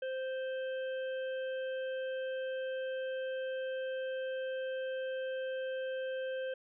harmonic tone, 522 Hz, C5, 4 cents flat, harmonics 1 / 3 / 5 / 6, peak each -35 / -45 / -55 / -53 dBFS, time 0.02-6.54 s, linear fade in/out 5 ms, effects none

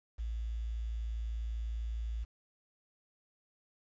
sine tone with quantisation, 56.2 Hz, A1, 37 cents sharp, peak -34 dBFS, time 0.18-2.25 s, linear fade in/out 20 ms, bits 10, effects resampled to 16000 Hz

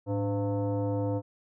sine tone with frequency modulation, 107.3 Hz, A2, 43 cents flat, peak -26 dBFS, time 0.06-1.22 s, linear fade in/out 50 ms, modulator 400 Hz, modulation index 1.2, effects none

